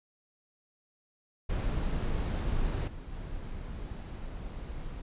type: noise with level steps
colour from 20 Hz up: brown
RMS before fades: -30 / -42 / -39 dBFS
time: 1.49-5.02 s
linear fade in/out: 10 ms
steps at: 2.87 / 3.12 s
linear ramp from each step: 10 ms
effects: resampled to 8000 Hz